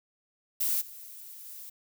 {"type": "noise with level steps", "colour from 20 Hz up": "violet", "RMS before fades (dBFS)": [-28, -46, -44], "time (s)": [0.6, 1.7], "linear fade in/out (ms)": 10, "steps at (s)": [0.8, 1.45], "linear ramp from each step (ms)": 20, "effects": []}